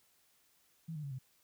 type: tone with pitch steps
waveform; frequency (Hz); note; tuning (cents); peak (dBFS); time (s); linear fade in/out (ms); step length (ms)
sine; 162.8 / 151.02 / 140.1 / 129.96; E3 / D3 / C#3 / C3; -21 / +49 / +19 / -11; -39; 0.88-1.188; 10; 77
effects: white hiss -71 dBFS RMS until 1.43 s